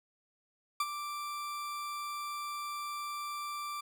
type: tone with ADSR envelope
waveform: 40% pulse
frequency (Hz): 1174.7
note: D6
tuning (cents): 0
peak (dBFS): -26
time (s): 0.8-3.81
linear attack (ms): 4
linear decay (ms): 42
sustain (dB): -10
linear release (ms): 9
effects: none